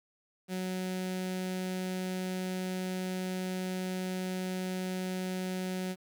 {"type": "tone with notch filter", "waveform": "sawtooth", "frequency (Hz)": 185, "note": "F#3", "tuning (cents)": 0, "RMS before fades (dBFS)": -35, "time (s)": [0.48, 5.96], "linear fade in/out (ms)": 50, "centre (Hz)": 1100, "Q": 1.7, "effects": ["10-bit"]}